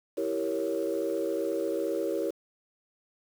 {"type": "chord", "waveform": "sine", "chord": "E diminished seventh", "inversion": "none", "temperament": "equal", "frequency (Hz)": [329.6, 392, 466.2, 554.4], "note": ["E4", "G4", "Bb4", "Db5"], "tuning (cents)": [0, 0, 0, 0], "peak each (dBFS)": -32, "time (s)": [0.17, 2.31], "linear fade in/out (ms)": 10, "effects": ["tanh soft clip ceiling -20 dBFS", "8-bit"]}